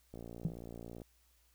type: click train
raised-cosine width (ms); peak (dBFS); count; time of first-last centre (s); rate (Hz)
2; -34; 52; 0.14-1.018; 58.1
type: tone with exponential decay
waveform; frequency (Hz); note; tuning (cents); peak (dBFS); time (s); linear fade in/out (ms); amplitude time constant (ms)
sine; 164.81; E3; 0; -27; 0.45-0.56; 2; 22
effects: added 60 Hz sine -70 dBFS peak until 1.54 s + white hiss -72 dBFS RMS until 1.54 s